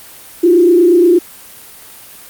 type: tone with frequency modulation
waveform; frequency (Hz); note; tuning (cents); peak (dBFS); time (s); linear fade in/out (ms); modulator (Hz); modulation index
sine; 349.2; F4; 0; -5; 0.43-1.19; 10; 28.5; 0.75
effects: white hiss -36 dBFS RMS until 2.29 s + Opus 32 kbps